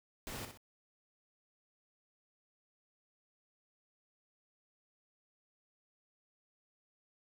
pink noise with echo, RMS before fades -44 dBFS, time 0.27-0.45 s, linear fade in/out 0 ms, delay 62 ms, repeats 2, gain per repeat -7 dB, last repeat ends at 0.574 s, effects none

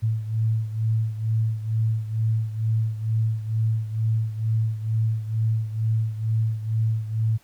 sine beating tone pair, 110.4 / 112.6 Hz, A2 / A2, +6 / +40 cents, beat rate 2.2 Hz, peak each -22 / -27 dBFS, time 0.02-7.38 s, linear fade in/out 20 ms, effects pink hiss -58 dBFS RMS until 7.43 s

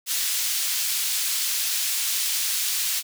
pink high-pass noise, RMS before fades -25 dBFS, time 0.06-3.03 s, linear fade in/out 50 ms, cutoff 3600 Hz, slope 12 dB/octave, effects none

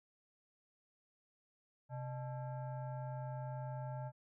sine tone with frequency modulation, 130.5 Hz, C3, 4 cents flat, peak -40 dBFS, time 1.89-4.12 s, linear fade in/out 50 ms, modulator 740 Hz, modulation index 0.75, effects none

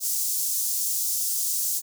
pink high-pass noise, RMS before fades -26 dBFS, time 0-1.82 s, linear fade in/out 50 ms, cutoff 6100 Hz, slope 24 dB/octave, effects none

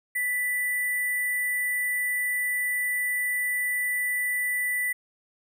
sine tone with sample-and-hold, 1979 Hz, B6, 3 cents sharp, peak -24 dBFS, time 0.15-4.93 s, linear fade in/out 10 ms, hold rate 11025 Hz, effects none

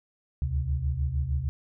sine tone cluster, 68.9 / 75.4 / 129.3 Hz, C#2 / D2 / C3, -10 / +46 / -20 cents, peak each -30 / -28 / -31 dBFS, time 0.42-1.49 s, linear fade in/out 0 ms, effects none

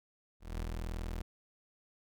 30% pulse tone with ADSR envelope, 40.97 Hz, E1, 10 cents flat, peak -32 dBFS, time 0.4-1.22 s, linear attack 200 ms, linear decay 49 ms, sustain -2 dB, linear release 6 ms, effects none

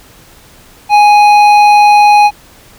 sine tone with hard clipping, 830.6 Hz, G#5, in tune, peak -4 dBFS, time 0.89-2.31 s, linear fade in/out 50 ms, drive 9 dB, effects pink hiss -40 dBFS RMS until 2.78 s

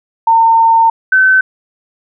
sine tone pair in turn, 909 / 1527.3 Hz, A#5 / G6, -44 / -46 cents, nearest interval major sixth, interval 898 cents, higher second, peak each -5 dBFS, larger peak neither, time 0.27-0.9 / 1.12-1.41 s, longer first, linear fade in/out 5 ms, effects none

